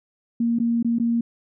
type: tone with dropouts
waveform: sine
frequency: 233.5 Hz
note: A#3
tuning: 3 cents sharp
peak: -18 dBFS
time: 0.4-1.21 s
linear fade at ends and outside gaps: 5 ms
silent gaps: 0.588-0.599 / 0.828-0.846 / 0.986-0.998 s
effects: none